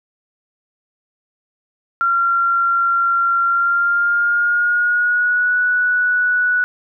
sine tone with pitch glide, 1376 to 1474.8 Hz, F6 to F#6, -26 to -6 cents, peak -13 dBFS, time 2.01-6.64 s, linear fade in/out 0 ms, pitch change +120 cents, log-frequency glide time 3.46-5.57 s, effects none

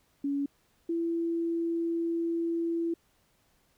sine tone pair in turn, 281.6 / 334.9 Hz, C#4 / E4, +27 / +27 cents, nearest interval minor third, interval 300 cents, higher second, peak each -27 dBFS, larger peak neither, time 0.24-0.46 / 0.89-2.94 s, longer second, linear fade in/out 5 ms, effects pink hiss -69 dBFS RMS until 3.77 s

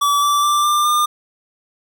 square tone with pitch steps, 1150 / 1163.4 / 1176.9 / 1190.6 / 1204.4 Hz, D6 / D6 / D6 / D6 / D6, -37 / -17 / +3 / +23 / +43 cents, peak -14 dBFS, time 0.01-1.06 s, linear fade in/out 10 ms, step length 210 ms, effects none

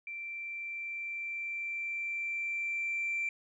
sine tone with level ramp, 2349 Hz, D7, in tune, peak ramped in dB -38 to -29 dBFS, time 0.07-3.29 s, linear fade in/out 2 ms, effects tanh soft clip ceiling -27 dBFS

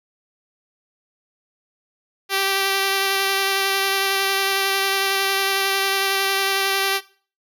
5% pulse tone with vibrato, 390 Hz, G4, 9 cents flat, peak -7 dBFS, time 2.29-7.01 s, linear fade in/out 50 ms, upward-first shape square, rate 11 Hz, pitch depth 9 cents each way, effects noise-tail reverb RT60 0.4 s tail -19 dB re dry

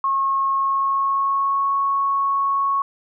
sine tone with pitch glide, 1087 to 1104.7 Hz, C#6 to C#6, -34 to -6 cents, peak -17 dBFS, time 0.04-2.82 s, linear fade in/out 2 ms, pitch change +28 cents, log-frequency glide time 0.51-1.7 s, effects none

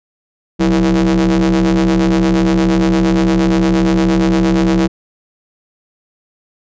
45% pulse ring-modulated tone, 72.2 Hz, D2, 29 cents flat, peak -7 dBFS, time 0.59-4.88 s, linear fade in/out 20 ms, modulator 257 Hz, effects resampled to 16000 Hz

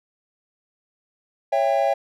triangle chord, C# diminished, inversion none, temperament just, 554.4 / 665.2 / 798.3 Hz, C#5 / E5 / G5, 0 / +16 / +31 cents, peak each -20 dBFS, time 1.52-1.94 s, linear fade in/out 10 ms, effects none

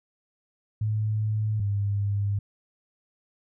sine tone pair in turn, 107.5 / 101.07 Hz, A2 / G#2, -40 / -47 cents, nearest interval minor second, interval 107 cents, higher first, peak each -23 dBFS, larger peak neither, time 0.81-1.6 / 1.6-2.39 s, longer neither, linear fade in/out 5 ms, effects none

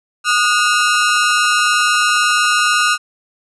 sawtooth ring-modulated tone, 1343 Hz, E6, 32 cents sharp, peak -5 dBFS, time 0.24-2.98 s, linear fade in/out 50 ms, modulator 111 Hz, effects resampled to 24000 Hz

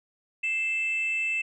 sine tone pair together, 2099 / 2645 Hz, C7 / E7, +5 / +5 cents, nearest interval major third, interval 400 cents, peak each -34 / -24 dBFS, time 0.43-1.42 s, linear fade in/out 10 ms, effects tanh soft clip ceiling -21 dBFS

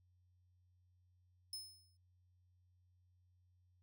sawtooth tone with exponential decay, 5200 Hz, E8, 24 cents flat, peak -39 dBFS, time 1.53-1.97 s, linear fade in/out 2 ms, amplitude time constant 94 ms, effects added 90 Hz sine -70 dBFS peak until 3.82 s

